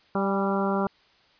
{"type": "harmonic tone with a mistuned harmonic", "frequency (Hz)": 196, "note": "G3", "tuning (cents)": 0, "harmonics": [1, 2, 3, 4, 5, 6, 7], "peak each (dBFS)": [-26, -29, -31, -32, -33, -34, -34], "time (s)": [0.15, 0.87], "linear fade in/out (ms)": 2, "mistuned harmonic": 4, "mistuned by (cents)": 26, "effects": ["white hiss -60 dBFS RMS until 1.39 s", "resampled to 11025 Hz"]}